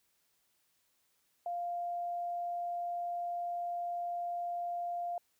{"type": "tone", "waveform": "sine", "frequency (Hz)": 698, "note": "F5", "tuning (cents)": -1, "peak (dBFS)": -34, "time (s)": [1.46, 5.18], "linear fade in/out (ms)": 2, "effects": ["white hiss -75 dBFS RMS until 5.39 s"]}